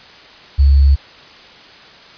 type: tone with sample-and-hold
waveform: sine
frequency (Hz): 69.3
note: C#2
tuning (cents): 0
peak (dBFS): -6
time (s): 0.58-0.96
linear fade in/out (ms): 20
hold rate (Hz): 4410
effects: white hiss -40 dBFS RMS until 2.17 s + resampled to 11025 Hz